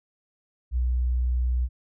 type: tone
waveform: sine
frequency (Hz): 61.74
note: B1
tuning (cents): 0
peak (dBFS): -21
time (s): 0.71-1.69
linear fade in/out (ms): 50
effects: none